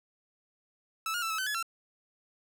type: tone with pitch steps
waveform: sawtooth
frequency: 1311 / 1427 / 1330 / 1298 / 1526 / 1698 / 1349 Hz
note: E6 / F6 / E6 / E6 / G6 / G#6 / E6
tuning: -10 / +37 / +15 / -27 / -47 / +38 / +40 cents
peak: -27 dBFS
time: 1.06-1.627 s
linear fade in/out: 2 ms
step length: 81 ms
effects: none